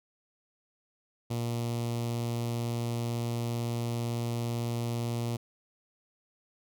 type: tone with notch filter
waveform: sawtooth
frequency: 117.9 Hz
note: A#2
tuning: 20 cents sharp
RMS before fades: -32 dBFS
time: 1.3-5.37 s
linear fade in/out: 10 ms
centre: 1600 Hz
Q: 1
effects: none